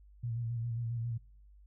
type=tone with vibrato; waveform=sine; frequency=116.8 Hz; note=A#2; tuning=4 cents sharp; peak=-33 dBFS; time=0.23-1.18 s; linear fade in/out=10 ms; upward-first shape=square; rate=7.4 Hz; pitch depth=38 cents each way; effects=noise-tail reverb RT60 0.6 s tail -25 dB re dry + added 50 Hz sine -55 dBFS peak until 1.66 s